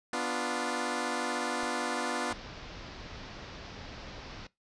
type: chord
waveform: 10% pulse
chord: B diminished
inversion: none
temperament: equal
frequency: 246.9 / 293.7 / 349.2 Hz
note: B3 / D4 / F4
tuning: 0 / 0 / 0 cents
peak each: -26 / -28 / -27 dBFS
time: 0.13-2.33 s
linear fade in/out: 2 ms
type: noise with exponential decay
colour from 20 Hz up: brown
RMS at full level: -46 dBFS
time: 1.63-1.71 s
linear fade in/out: 2 ms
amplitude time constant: 16 ms
type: low-pass noise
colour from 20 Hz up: pink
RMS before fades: -45 dBFS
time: 2.3-4.47 s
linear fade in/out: 5 ms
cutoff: 5600 Hz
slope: 48 dB/octave
effects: noise-tail reverb RT60 0.2 s tail -21 dB re dry + resampled to 22050 Hz